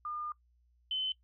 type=tone pair in turn; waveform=sine; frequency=1210 / 3049 Hz; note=D#6 / G7; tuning=-49 / -49 cents; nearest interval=octave + major third; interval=1600 cents; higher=second; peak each=-36 / -31 dBFS; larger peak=second; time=0.05-0.32 / 0.91-1.12 s; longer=first; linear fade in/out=2 ms; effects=noise-tail reverb RT60 0.1 s tail -19 dB re dry + added 60 Hz sine -66 dBFS peak until 1.23 s